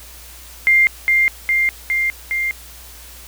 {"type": "tone with echo", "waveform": "sine", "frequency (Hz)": 2100, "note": "C7", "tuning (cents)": 6, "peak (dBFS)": -9, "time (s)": [0.67, 0.87], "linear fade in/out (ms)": 0, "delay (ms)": 410, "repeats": 4, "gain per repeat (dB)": -2, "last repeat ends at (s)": 2.51, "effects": ["added 59 Hz sine -41 dBFS peak until 3.27 s", "white hiss -40 dBFS RMS until 3.27 s"]}